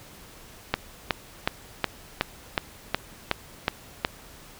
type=click train; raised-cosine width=0.3 ms; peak=-5 dBFS; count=10; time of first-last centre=0.74-4.049 s; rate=2.72 Hz; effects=pink hiss -48 dBFS RMS until 4.59 s